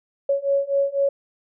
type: beating tone pair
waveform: sine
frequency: 554.4 / 558.4 Hz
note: C#5 / C#5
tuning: 0 / +13 cents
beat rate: 4 Hz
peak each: -22 / -21 dBFS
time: 0.29-1.09 s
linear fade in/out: 5 ms
effects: none